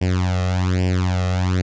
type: tone with flanger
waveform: sawtooth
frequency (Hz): 91.6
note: F#2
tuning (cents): -17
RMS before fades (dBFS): -19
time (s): 0.01-1.62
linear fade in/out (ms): 10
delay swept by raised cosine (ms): 0.38 to 1.58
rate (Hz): 1.2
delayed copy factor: +0.9
effects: resampled to 16000 Hz